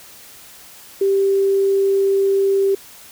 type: tone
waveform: sine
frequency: 392 Hz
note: G4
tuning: in tune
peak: -13 dBFS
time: 1.01-2.75 s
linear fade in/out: 5 ms
effects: white hiss -42 dBFS RMS until 3.11 s